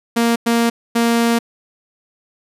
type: tone bursts at uneven times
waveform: sawtooth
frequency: 233.1 Hz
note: A#3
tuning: in tune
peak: -9 dBFS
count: 3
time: 0.16-0.36 / 0.46-0.7 / 0.95-1.39 s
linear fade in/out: 10 ms
effects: resampled to 32000 Hz